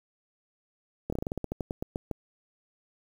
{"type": "slowing click train", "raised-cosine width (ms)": 2, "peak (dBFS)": -18, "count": 15, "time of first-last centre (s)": [1.1, 2.113], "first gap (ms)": 25, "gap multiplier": 1.15, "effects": ["8-bit"]}